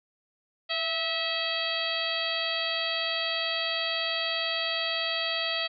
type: harmonic tone with a mistuned harmonic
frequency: 649 Hz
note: E5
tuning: 27 cents flat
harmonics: 1 / 2 / 3 / 4 / 5 / 6 / 7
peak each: -35 / -38 / -35 / -35 / -32 / -35 / -35 dBFS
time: 0.69-5.68 s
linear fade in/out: 20 ms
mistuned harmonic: 1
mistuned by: +43 cents
effects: none